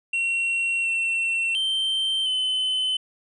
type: tone with pitch steps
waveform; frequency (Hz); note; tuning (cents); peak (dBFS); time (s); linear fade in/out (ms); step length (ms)
triangle; 2731 / 2705 / 3123 / 3041; F7 / E7 / G7 / F#7; -39 / +44 / -7 / +47; -20; 0.13-2.97; 5; 710
effects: resampled to 24000 Hz